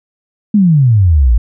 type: exponential sweep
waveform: sine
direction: down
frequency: 217.5 to 52.7 Hz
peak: -5 dBFS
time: 0.54-1.38 s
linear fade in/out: 5 ms
effects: none